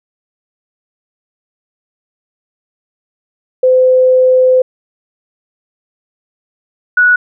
sine tone pair in turn, 512 / 1468.4 Hz, C5 / F#6, -38 / -14 cents, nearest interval octave + tritone, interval 1824 cents, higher second, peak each -5 dBFS, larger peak neither, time 3.63-4.62 / 6.97-7.16 s, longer first, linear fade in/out 5 ms, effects none

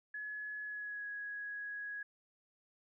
sine tone with pitch glide, 1697 to 1665.9 Hz, G#6 to G#6, +37 to +5 cents, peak -40 dBFS, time 0.14-2.03 s, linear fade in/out 5 ms, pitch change -32 cents, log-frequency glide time 0.64-1.06 s, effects none

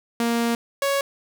sawtooth tone pair in turn, 233.8 / 556.1 Hz, A#3 / C#5, +5 / +5 cents, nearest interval octave + minor third, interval 1500 cents, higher second, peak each -16 dBFS, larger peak neither, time 0.2-0.55 / 0.82-1.01 s, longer first, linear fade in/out 2 ms, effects none

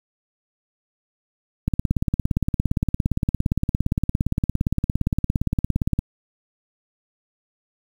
click train, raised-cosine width 5 ms, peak -7 dBFS, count 76, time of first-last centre 1.68-5.99 s, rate 17.4 Hz, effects 7-bit

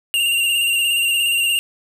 square tone with vibrato, 2794 Hz, F7, in tune, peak -16 dBFS, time 0.14-1.59 s, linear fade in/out 0 ms, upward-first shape square, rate 17 Hz, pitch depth 27 cents each way, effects 7-bit

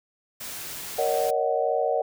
white noise, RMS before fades -36 dBFS, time 0.4-1.31 s, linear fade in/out 10 ms
sine chord, D# minor seventh, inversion second, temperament just, 466.7 / 560 / 622.3 / 746.7 Hz, A#4 / C#5 / D#5 / F#5, +2 / +18 / 0 / +16 cents, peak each -27 dBFS, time 0.98-2.02 s, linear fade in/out 5 ms
effects none

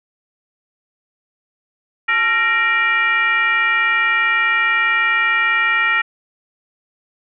sine tone with frequency modulation, 1864.7 Hz, A#6, in tune, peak -13 dBFS, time 2.08-6.02 s, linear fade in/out 10 ms, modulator 497 Hz, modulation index 1.2, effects none

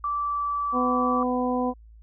sine tone with pitch glide, 1164 to 1157.3 Hz, D6 to D6, -16 to -26 cents, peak -24 dBFS, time 0.04-1.23 s, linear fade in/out 2 ms, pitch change -10 cents, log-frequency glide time 0.18-0.48 s
harmonic tone, 250 Hz, B3, 21 cents sharp, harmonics 1 / 2 / 3 / 4, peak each -25 / -28 / -30 / -31 dBFS, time 0.72-1.74 s, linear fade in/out 50 ms
effects added 55 Hz sine -46 dBFS peak until 2.02 s

